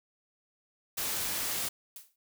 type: noise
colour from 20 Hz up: white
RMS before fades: -33 dBFS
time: 0.97-1.69 s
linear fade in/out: 10 ms
type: noise with exponential decay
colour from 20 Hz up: blue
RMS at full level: -42 dBFS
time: 1.96-2.16 s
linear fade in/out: 2 ms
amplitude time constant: 43 ms
effects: none